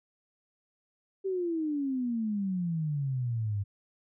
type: exponential sweep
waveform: sine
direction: down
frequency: 392 to 98 Hz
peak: -28 dBFS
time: 1.24-3.64 s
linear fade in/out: 20 ms
effects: none